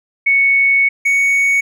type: tone pair in turn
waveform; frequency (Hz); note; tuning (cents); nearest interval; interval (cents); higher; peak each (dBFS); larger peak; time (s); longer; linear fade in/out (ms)
sine / triangle; 2217 / 2228; C#7 / C#7; 0 / +8; unison; 8; second; -9; neither; 0.26-0.89 / 1.05-1.61; first; 10
effects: none